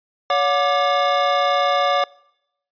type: tone cluster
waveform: square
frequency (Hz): 566 / 723 / 1179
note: C#5 / F#5 / D6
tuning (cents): +36 / -40 / +6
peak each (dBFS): -21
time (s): 0.3-2.04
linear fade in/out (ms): 2
effects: noise-tail reverb RT60 0.8 s tail -24 dB re dry + resampled to 11025 Hz